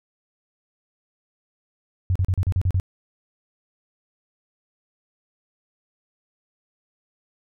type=tone bursts; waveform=sine; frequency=92.5 Hz; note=F#2; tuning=in tune; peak=-17 dBFS; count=8; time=2.1-2.799 s; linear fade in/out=0 ms; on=55 ms; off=37 ms; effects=none